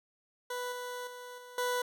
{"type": "tone with level steps", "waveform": "20% pulse", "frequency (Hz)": 493.9, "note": "B4", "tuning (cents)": 0, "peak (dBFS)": [-30, -33, -39, -43, -25], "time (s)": [0.5, 1.82], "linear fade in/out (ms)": 5, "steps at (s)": [0.72, 1.07, 1.38, 1.58], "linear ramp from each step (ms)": 2, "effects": []}